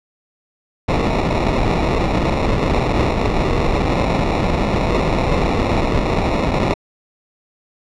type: noise with sample-and-hold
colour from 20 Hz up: pink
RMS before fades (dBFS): -17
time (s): 0.88-6.74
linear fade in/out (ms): 5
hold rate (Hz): 1575
effects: low-pass 4000 Hz 12 dB/octave